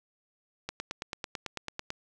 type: click train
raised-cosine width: 0.2 ms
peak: -17 dBFS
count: 12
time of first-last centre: 0.69-1.904 s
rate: 9.06 Hz
effects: none